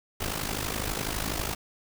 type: noise with amplitude modulation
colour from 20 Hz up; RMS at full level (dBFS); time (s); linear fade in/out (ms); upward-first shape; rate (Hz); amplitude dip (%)
pink; -28; 0.2-1.55; 10; sine; 52; 75
effects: none